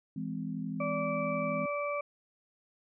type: chord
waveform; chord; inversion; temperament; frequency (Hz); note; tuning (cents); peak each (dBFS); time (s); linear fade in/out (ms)
sine; E augmented; none; just; 164.81 / 206 / 257.5; E3 / G#3 / B#3; 0 / -14 / -28; -38; 0.16-1.66; 5
type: harmonic tone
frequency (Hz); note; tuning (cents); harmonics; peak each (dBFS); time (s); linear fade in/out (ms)
580; D5; -22; 1 / 2 / 4; -33 / -36 / -39; 0.8-2.01; 5
effects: none